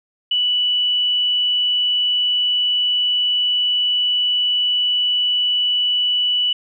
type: tone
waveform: sine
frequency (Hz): 2960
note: F#7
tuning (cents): 0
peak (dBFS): -15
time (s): 0.31-6.53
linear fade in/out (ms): 5
effects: none